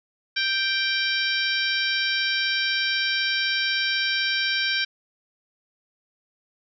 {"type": "harmonic tone with a mistuned harmonic", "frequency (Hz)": 784, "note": "G5", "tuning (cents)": 0, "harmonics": [2, 3, 4, 5, 6, 7], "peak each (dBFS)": [-26, -28, -29, -30, -31, -31], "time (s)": [0.36, 4.85], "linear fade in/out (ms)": 10, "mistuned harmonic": 5, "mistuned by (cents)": -28, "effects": []}